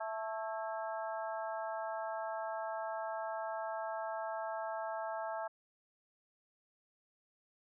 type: harmonic tone with a mistuned harmonic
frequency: 220 Hz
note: A3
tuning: in tune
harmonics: 3 / 4 / 5 / 6 / 7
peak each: -40 / -41 / -48 / -47 / -49 dBFS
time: 0-5.48 s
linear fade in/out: 10 ms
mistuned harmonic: 7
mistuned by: +88 cents
effects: none